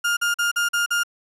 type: tone bursts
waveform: 35% pulse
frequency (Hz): 1411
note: F6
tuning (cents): +17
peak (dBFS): -17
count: 6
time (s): 0.04-1.035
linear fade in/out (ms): 10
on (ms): 130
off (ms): 43
effects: resampled to 32000 Hz + 9-bit